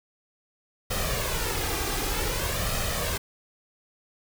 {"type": "noise with flanger", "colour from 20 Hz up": "pink", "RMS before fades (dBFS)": -28, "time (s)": [0.9, 3.18], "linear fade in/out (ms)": 10, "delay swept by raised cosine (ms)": [1.6, 2.53], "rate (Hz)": 0.53, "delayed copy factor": 0.6, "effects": []}